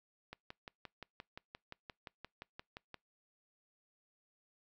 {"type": "click train", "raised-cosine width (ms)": 0.3, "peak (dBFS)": -30, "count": 16, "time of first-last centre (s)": [0.33, 2.943], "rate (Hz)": 5.74, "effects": ["noise-tail reverb RT60 0.2 s tail -26 dB re dry"]}